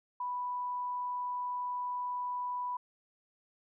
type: tone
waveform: sine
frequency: 987.8 Hz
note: B5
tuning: in tune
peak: -33 dBFS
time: 0.2-2.77 s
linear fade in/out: 5 ms
effects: none